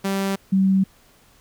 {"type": "tone pair in turn", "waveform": ["sawtooth", "sine"], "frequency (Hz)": [195.2, 191.74], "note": ["G3", "G3"], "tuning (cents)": [-7, -38], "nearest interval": "unison", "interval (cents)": 31, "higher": "first", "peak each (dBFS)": [-17, -14], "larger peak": "second", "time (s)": [[0.04, 0.36], [0.52, 0.84]], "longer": "neither", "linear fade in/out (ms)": 10, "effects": ["pink hiss -55 dBFS RMS until 1.4 s"]}